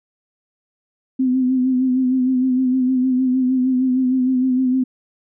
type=tone with vibrato; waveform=sine; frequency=256.6 Hz; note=C4; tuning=34 cents flat; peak=-14 dBFS; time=1.19-4.84 s; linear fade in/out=10 ms; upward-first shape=sine; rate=6.5 Hz; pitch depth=40 cents each way; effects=none